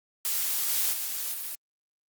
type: noise with level steps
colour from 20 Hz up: blue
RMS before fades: -28 / -26 / -32 / -35 dBFS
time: 0.25-1.55 s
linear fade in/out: 0 ms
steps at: 0.69 / 0.92 / 1.33 s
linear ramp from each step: 20 ms
effects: Opus 48 kbps